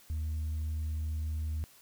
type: tone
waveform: sine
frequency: 77.78 Hz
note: D#2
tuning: in tune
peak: -29 dBFS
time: 0.1-1.64 s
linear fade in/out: 0 ms
effects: tanh soft clip ceiling -30 dBFS + white hiss -59 dBFS RMS until 1.81 s